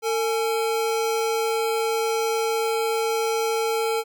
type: tone pair together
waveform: square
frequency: 451.7 / 839 Hz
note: A4 / G#5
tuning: +45 / +17 cents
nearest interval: major seventh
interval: 1072 cents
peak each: -23 / -29 dBFS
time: 0.02-4.04 s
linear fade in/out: 50 ms
effects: none